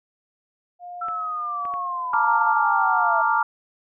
sine tone with tremolo, 709 Hz, F5, 26 cents sharp, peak -32 dBFS, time 0.79-2.54 s, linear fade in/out 50 ms, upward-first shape triangle, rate 1.3 Hz, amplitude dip 70%
sine linear sweep, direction down, 1342 to 655 Hz, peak -25 dBFS, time 1.01-3.22 s, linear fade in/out 10 ms
clicks, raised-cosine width 0.5 ms, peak -25 dBFS, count 4, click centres 1.085 / 1.653 / 1.739 / 2.137 s
sine chord, Bb major seventh, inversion third, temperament equal, 880 / 932.3 / 1174.7 / 1396.9 Hz, A5 / Bb5 / D6 / F6, 0 / 0 / 0 / 0 cents, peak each -23 dBFS, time 2.13-3.43 s, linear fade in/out 5 ms
effects none

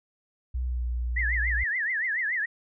sine tone with pitch glide, 62.5 to 60.13 Hz, B1 to B1, +21 to -46 cents, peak -26 dBFS, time 0.54-1.64 s, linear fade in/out 10 ms, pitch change -67 cents, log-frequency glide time 0.65-0.84 s
sine tone with vibrato, 1861 Hz, A#6, 3 cents flat, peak -25 dBFS, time 1.16-2.46 s, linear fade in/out 10 ms, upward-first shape triangle, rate 7 Hz, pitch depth 230 cents each way
effects none

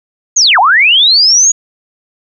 sine linear two-way sweep, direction down then up, 6800 to 698.5 to 6800 Hz, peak -4 dBFS, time 0.36-1.52 s, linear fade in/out 10 ms, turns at 0.59 s, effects none

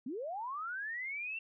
sine linear sweep, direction up, 224.3 to 2721 Hz, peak -37 dBFS, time 0.06-1.39 s, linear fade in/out 5 ms, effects none

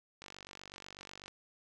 click train, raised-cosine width 0.2 ms, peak -30 dBFS, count 52, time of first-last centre 0.22-1.28 s, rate 48.1 Hz, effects none

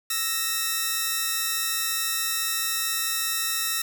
5% pulse tone pair together, 1318.5 / 1864.7 Hz, E6 / A#6, 0 / 0 cents, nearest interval tritone, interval 600 cents, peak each -16 dBFS, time 0.1-3.82 s, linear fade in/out 5 ms, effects none

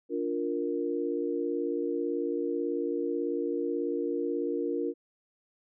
sine chord, Bb major, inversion first, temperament just, 291.4 / 349.6 / 466.2 Hz, D4 / F4 / Bb4, -13 / +2 / 0 cents, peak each -33 / -32 / -32 dBFS, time 0.09-4.94 s, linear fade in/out 50 ms, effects none

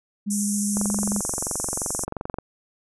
sine tone with vibrato, 204.3 Hz, G#3, 28 cents flat, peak -23 dBFS, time 0.26-1.21 s, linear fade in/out 20 ms, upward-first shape sine, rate 14 Hz, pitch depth 9 cents each way
white band-pass noise, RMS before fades -29 dBFS, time 0.3-2.05 s, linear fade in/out 10 ms, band 5700 to 11000 Hz, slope 96 dB/octave
click train, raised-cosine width 1 ms, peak -15 dBFS, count 38, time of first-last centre 0.77-2.386 s, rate 22.9 Hz
effects none

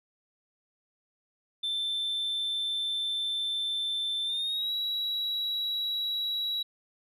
sine tone with pitch glide, 3547 to 3890 Hz, A7 to B7, +13 to -27 cents, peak -26 dBFS, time 1.63-6.63 s, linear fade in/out 10 ms, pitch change +160 cents, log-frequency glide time 4.24-4.72 s, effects tanh soft clip ceiling -27 dBFS

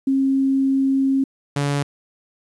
sine / sawtooth tone pair in turn, 269.5 / 142.76 Hz, C#4 / D3, -49 / -49 cents, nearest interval major seventh, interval 1100 cents, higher first, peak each -15 dBFS, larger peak neither, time 0.07-1.24 / 1.56-1.83 s, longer first, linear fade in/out 5 ms, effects resampled to 24000 Hz + 9-bit

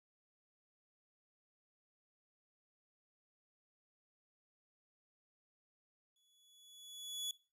sawtooth tone with exponential growth, 3400 Hz, G#7, 40 cents sharp, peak -34 dBFS, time 6.16-7.31 s, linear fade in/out 2 ms, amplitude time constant 250 ms, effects noise-tail reverb RT60 0.3 s tail -18 dB re dry + resampled to 32000 Hz

